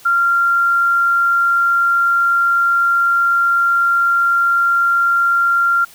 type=tone; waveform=sine; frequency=1384 Hz; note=F6; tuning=16 cents flat; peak=-11 dBFS; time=0.05-5.85 s; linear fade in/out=10 ms; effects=white hiss -43 dBFS RMS until 5.94 s